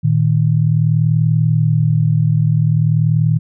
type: tone pair together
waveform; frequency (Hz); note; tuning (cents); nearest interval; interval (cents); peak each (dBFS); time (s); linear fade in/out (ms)
sine; 114.7 / 155.17; A#2 / D#3; -28 / -4; perfect fourth; 524; -14 / -13; 0.03-3.39; 20
effects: none